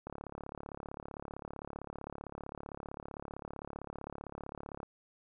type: click train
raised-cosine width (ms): 1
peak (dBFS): -28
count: 170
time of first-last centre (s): 0.07-4.831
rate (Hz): 35.5
effects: none